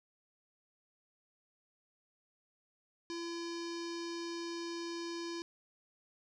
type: tone with low-pass filter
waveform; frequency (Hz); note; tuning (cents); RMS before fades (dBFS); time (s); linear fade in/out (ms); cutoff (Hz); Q
square; 338.8; E4; +48; -41; 3.1-5.42; 0; 5200; 4.1
effects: none